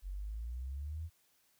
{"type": "exponential sweep", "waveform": "sine", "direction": "up", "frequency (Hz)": [44.85, 84.4], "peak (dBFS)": -38, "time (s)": [0.02, 1.1], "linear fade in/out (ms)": 50, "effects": ["white hiss -72 dBFS RMS until 1.59 s"]}